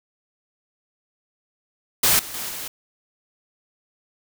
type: noise with level steps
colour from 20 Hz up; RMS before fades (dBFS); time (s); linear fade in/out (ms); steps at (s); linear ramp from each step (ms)
white; -17 / -35 / -30 / -32; 2.03-2.68; 5; 2.19 / 2.34 / 2.49; 2
effects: none